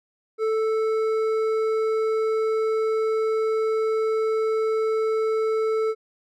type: tone with hard clipping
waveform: triangle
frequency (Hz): 440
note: A4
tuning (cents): 0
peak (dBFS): -22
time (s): 0.38-5.95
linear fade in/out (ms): 50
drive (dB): 11
effects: none